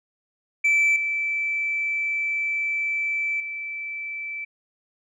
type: tone with level steps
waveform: sine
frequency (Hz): 2322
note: D7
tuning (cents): -20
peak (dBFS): -14 / -22 / -29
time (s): 0.64-4.45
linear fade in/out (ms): 10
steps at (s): 0.96 / 3.4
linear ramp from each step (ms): 2
effects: tanh soft clip ceiling -15 dBFS